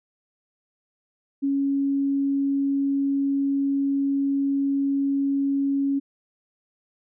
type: tone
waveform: sine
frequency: 277.2 Hz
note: C#4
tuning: in tune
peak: -20 dBFS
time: 1.42-6 s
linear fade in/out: 20 ms
effects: none